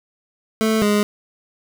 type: tone pair in turn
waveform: 25% pulse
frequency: 220 / 207.7 Hz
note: A3 / G#3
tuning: 0 / 0 cents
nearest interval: minor second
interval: 100 cents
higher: first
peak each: -12 / -11 dBFS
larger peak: second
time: 0.61-0.82 / 0.82-1.03 s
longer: neither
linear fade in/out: 0 ms
effects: none